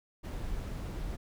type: noise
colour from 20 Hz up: brown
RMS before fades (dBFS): -37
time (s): 0.23-1.17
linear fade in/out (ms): 20
effects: none